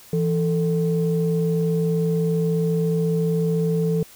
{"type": "tone pair together", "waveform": "sine", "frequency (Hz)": [165.8, 443], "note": ["E3", "A4"], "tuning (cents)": [10, 12], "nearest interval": "octave + perfect fourth", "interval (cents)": 1702, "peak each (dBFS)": [-19, -22], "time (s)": [0.13, 4.03], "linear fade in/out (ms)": 2, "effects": ["tanh soft clip ceiling -11 dBFS", "white hiss -47 dBFS RMS until 4.15 s"]}